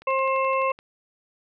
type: click train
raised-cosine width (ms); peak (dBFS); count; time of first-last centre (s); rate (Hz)
0.3; -29; 10; 0.02-0.789; 11.7
type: harmonic tone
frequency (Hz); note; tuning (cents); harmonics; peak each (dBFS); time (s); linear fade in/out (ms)
532; C5; +29; 1 / 2 / 4 / 5; -24 / -23 / -34 / -31; 0.07-0.72; 5
effects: none